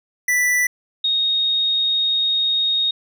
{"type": "tone pair in turn", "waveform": ["square", "sine"], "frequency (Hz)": [1975.5, 3729], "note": ["B6", "A#7"], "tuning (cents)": [0, 0], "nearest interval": "major seventh", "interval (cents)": 1100, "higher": "second", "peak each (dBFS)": -16, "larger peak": "neither", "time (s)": [[0.28, 0.67], [1.04, 2.91]], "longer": "second", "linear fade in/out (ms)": 5, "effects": []}